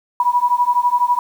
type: beating tone pair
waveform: sine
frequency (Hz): 970 / 982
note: B5 / B5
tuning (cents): -31 / -10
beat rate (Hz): 12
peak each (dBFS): -16 / -16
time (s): 0.2-1.19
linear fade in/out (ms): 2
effects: 7-bit